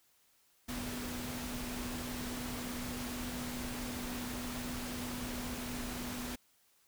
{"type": "tone in noise", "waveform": "sine", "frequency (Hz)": 245.7, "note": "B3", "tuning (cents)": -9, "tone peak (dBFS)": -41, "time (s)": [0.68, 6.36], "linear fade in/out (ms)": 10, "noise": "pink", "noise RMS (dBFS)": -42, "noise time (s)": [0.68, 6.36], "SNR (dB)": -2, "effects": ["white hiss -70 dBFS RMS until 6.87 s"]}